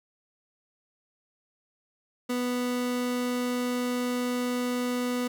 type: tone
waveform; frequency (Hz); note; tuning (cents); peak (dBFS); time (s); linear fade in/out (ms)
30% pulse; 246.9; B3; 0; -24; 2.29-5.28; 10
effects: none